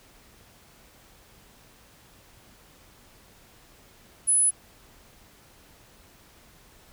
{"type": "tone", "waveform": "sine", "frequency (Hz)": 10100, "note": "D#9", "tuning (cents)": 25, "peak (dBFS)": -18, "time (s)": [4.27, 4.51], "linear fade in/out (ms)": 20, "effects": ["pink hiss -55 dBFS RMS until 6.92 s"]}